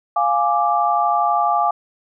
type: chord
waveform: sine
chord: D diminished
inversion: first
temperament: equal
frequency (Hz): 698.5 / 830.6 / 1174.7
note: F5 / Ab5 / D6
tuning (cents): 0 / 0 / 0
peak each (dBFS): -19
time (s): 0.16-1.71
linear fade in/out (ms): 5
effects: none